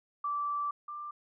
sine tone pair in turn, 1164 / 1185 Hz, D6 / D6, -16 / +15 cents, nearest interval unison, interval 31 cents, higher second, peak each -30 / -38 dBFS, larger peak first, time 0.24-0.71 / 0.88-1.11 s, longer first, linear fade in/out 5 ms, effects none

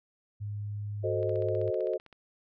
sine tone, 103.4 Hz, G#2, 7 cents flat, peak -33 dBFS, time 0.4-1.71 s, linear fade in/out 20 ms
sine chord, F# diminished seventh, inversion none, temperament equal, 370 / 440 / 523.3 / 622.3 Hz, F#4 / A4 / C5 / Eb5, 0 / 0 / 0 / 0 cents, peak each -33 dBFS, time 1.03-1.98 s, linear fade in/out 20 ms
click train, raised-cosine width 0.3 ms, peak -36 dBFS, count 15, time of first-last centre 1.23-2.127 s, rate 15.6 Hz
effects none

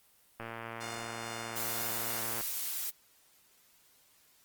click train, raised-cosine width 0.5 ms, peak -25 dBFS, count 232, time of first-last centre 0.4-2.409 s, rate 115 Hz
5% pulse tone with tremolo, 713 Hz, F5, 36 cents sharp, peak -31 dBFS, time 0.8-2.2 s, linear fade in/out 10 ms, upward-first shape sine, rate 2.3 Hz, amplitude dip 30%
blue noise, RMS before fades -36 dBFS, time 1.55-2.91 s, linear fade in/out 20 ms
effects white hiss -65 dBFS RMS until 4.44 s + Opus 24 kbps

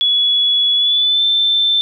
sine tone with pitch glide, 3389 to 3547 Hz, G#7 to A7, +34 to +13 cents, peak -11 dBFS, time 0.01-1.81 s, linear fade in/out 0 ms, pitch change +79 cents, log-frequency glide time 0.75-1.23 s, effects none

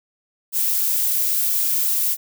violet noise, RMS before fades -20 dBFS, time 0.52-2.17 s, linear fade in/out 50 ms, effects none

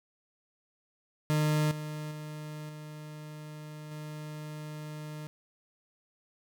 40% pulse tone with level steps, 152.1 Hz, D#3, 39 cents flat, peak -24 / -35 / -38 / -41 / -38 dBFS, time 1.3-5.27 s, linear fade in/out 0 ms, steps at 1.71 / 2.11 / 2.69 / 3.91 s, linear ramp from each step 5 ms, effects none

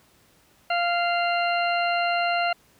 harmonic tone, 695 Hz, F5, 9 cents flat, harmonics 1 / 2 / 3 / 4 / 6, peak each -23 / -28 / -32 / -29 / -36 dBFS, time 0.7-2.53 s, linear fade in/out 5 ms, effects pink hiss -59 dBFS RMS until 2.79 s + high-pass 60 Hz 12 dB/octave

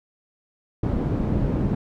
white low-pass noise, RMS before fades -23 dBFS, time 0.83-1.75 s, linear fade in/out 5 ms, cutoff 230 Hz, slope 12 dB/octave, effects none

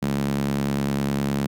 sawtooth tone with high-pass filter, 69.9 Hz, C#2, 15 cents sharp, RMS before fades -24 dBFS, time 0.02-1.47 s, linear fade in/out 10 ms, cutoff 180 Hz, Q 3.2, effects none

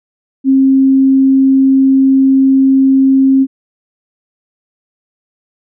sine tone, 267.7 Hz, C4, 40 cents sharp, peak -5 dBFS, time 0.44-3.47 s, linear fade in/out 50 ms, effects none

